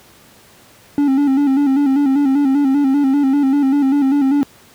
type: tone with vibrato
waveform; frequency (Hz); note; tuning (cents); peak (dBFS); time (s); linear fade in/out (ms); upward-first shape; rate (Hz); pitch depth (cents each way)
triangle; 277.2; C#4; 0; -9; 0.98-4.43; 0; square; 5.1; 65
effects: pink hiss -46 dBFS RMS until 4.74 s + high-pass 80 Hz 12 dB/octave